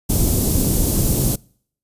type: band-stop noise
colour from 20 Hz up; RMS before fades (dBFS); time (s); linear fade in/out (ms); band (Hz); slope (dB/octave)
pink; -17; 0.09-1.36; 10; 340 to 8800; 12
effects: noise-tail reverb RT60 0.6 s tail -26 dB re dry + resampled to 32000 Hz